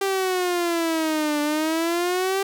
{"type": "exponential two-way sweep", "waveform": "sawtooth", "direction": "down then up", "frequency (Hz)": [394.3, 293.7, 394.3], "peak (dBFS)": -17, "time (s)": [0.01, 2.43], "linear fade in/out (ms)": 5, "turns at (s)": 1.41, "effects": []}